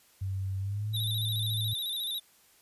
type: tone with pitch glide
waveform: sine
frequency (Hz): 96 to 108.38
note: G2 to A2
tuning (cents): -36 to -26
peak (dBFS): -30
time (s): 0.21-1.74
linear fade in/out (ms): 10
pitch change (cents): +210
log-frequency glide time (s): 0.59-0.93
type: tone with vibrato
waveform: square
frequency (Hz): 3703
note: A#7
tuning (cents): -12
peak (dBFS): -32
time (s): 0.93-2.2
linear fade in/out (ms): 20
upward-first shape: square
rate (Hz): 14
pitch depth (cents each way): 61
effects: white hiss -62 dBFS RMS until 2.61 s + resampled to 32000 Hz